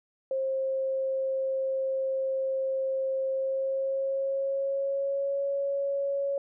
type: tone with pitch glide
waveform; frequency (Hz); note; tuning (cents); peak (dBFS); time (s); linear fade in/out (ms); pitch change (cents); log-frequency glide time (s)
sine; 532 to 557.2; C5 to C#5; +29 to +9; -26; 0.31-6.38; 2; +80; 3.3-5.43
effects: none